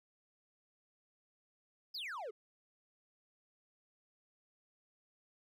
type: exponential sweep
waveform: triangle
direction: down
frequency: 5274 to 392 Hz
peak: -39 dBFS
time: 1.94-2.31 s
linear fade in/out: 10 ms
effects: none